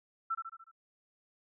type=tone with echo; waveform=sine; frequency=1337 Hz; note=E6; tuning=24 cents sharp; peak=-30 dBFS; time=0.3-0.35 s; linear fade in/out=10 ms; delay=73 ms; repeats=5; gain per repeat=-5 dB; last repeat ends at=0.715 s; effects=none

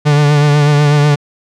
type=tone with vibrato; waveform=45% pulse; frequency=146.83 Hz; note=D3; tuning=in tune; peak=-7 dBFS; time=0.05-1.16 s; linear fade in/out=20 ms; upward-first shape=triangle; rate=8.1 Hz; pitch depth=41 cents each way; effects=low-pass 6000 Hz 12 dB/octave

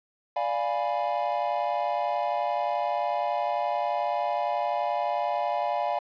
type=chord; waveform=triangle; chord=D diminished seventh; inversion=none; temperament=equal; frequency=587.3 / 698.5 / 830.6 / 987.8 Hz; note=D5 / F5 / Ab5 / Cb6; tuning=0 / 0 / 0 / 0 cents; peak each=-29 / -27 / -28 / -32 dBFS; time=0.36-5.99 s; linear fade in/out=5 ms; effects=resampled to 11025 Hz + 9-bit

